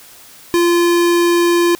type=tone; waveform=square; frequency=345.2 Hz; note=F4; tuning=20 cents flat; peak=-11 dBFS; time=0.54-1.75 s; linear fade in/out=0 ms; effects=white hiss -41 dBFS RMS until 1.79 s